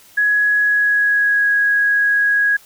sine tone with pitch glide, 1676 to 1655.8 Hz, G#6 to G#6, +15 to -6 cents, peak -12 dBFS, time 0.17-2.57 s, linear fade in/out 10 ms, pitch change -21 cents, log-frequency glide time 0.61-1.49 s, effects white hiss -47 dBFS RMS until 2.65 s

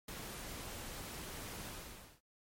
pink noise with ADSR envelope, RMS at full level -43 dBFS, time 0.08-2.21 s, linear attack 6 ms, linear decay 9 ms, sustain -3 dB, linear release 530 ms, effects MP3 64 kbps

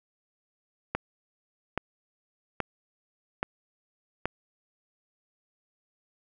click train, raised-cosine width 0.5 ms, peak -12 dBFS, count 5, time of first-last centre 0.95-4.256 s, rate 1.21 Hz, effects none

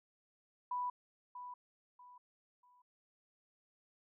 sine tone with echo, 987.8 Hz, B5, in tune, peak -35 dBFS, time 0.71-0.9 s, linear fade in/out 5 ms, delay 640 ms, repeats 3, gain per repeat -10 dB, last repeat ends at 2.82 s, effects none

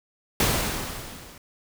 pink noise with level ramp, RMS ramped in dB -20 to -47 dBFS, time 0.4-1.38 s, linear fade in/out 2 ms, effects none

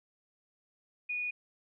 sine tone, 2461 Hz, D#7, 20 cents flat, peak -32 dBFS, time 1.09-1.31 s, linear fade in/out 10 ms, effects none

